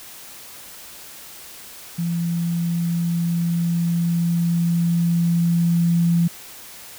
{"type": "tone with level ramp", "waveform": "sine", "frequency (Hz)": 170, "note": "F3", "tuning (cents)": -46, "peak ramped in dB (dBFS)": [-20, -14], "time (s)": [1.98, 6.28], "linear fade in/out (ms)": 10, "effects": ["white hiss -40 dBFS RMS until 6.98 s"]}